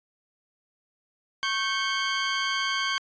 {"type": "tone pair together", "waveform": "20% pulse", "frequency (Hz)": [1100, 1555.6], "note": ["C#6", "G6"], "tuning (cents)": [-14, -14], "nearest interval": "tritone", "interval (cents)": 600, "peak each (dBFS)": -23, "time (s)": [1.43, 2.98], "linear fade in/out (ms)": 0, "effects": ["resampled to 16000 Hz"]}